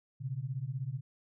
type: beating tone pair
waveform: sine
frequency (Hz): 123.47 / 139.47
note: B2 / C#3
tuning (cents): 0 / +11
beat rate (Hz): 16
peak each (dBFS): -37 / -37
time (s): 0.2-1.01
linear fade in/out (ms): 20
effects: none